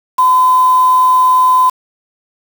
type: tone with quantisation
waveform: sine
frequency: 1017 Hz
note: C6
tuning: 50 cents flat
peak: -6 dBFS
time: 0.18-1.7 s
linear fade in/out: 10 ms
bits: 4
effects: none